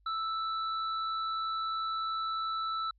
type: tone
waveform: square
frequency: 1318.5 Hz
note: E6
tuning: in tune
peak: -32 dBFS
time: 0.06-2.91 s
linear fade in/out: 5 ms
effects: added 50 Hz sine -63 dBFS peak until 2.98 s + resampled to 11025 Hz